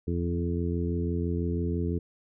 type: harmonic tone with a mistuned harmonic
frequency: 86 Hz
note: F2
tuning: 26 cents flat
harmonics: 1 / 2 / 3 / 4 / 5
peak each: -29 / -32 / -34 / -35 / -36 dBFS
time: 0.07-1.99 s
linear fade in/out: 10 ms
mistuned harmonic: 1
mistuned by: -33 cents
effects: none